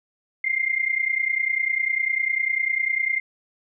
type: tone pair together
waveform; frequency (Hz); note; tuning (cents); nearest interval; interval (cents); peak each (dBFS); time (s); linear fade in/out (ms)
sine; 2093 / 2123; C7 / C7; 0 / +25; unison; 25; -23 / -24; 0.44-3.2; 5
effects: none